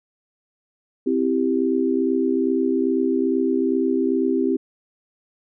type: chord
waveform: sine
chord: C major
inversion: none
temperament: equal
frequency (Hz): 261.6 / 329.6 / 392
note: C4 / E4 / G4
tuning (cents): 0 / 0 / 0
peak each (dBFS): -21 / -23 / -22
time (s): 1.06-4.57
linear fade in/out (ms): 10
effects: none